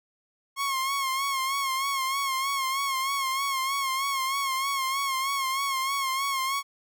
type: tone with vibrato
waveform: sawtooth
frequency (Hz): 1083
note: C#6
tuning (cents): -41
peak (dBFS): -22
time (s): 0.56-6.63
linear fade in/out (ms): 50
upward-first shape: sine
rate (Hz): 3.2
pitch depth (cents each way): 54
effects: none